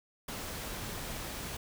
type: noise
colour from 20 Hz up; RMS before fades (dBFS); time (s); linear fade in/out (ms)
pink; -40; 0.28-1.57; 5
effects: none